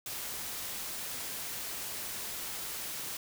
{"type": "noise", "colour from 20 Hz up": "white", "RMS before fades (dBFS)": -39, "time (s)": [0.06, 3.17], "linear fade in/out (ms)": 2, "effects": []}